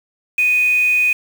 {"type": "tone with quantisation", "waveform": "sine", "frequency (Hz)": 2489, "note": "D#7", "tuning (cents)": 0, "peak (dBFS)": -12, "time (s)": [0.38, 1.13], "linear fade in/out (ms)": 5, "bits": 5, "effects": []}